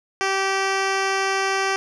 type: tone with low-pass filter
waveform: 10% pulse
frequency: 387.6 Hz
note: G4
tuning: 20 cents flat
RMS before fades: -22 dBFS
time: 0.21-1.76 s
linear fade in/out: 0 ms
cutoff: 5500 Hz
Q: 1.2
effects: none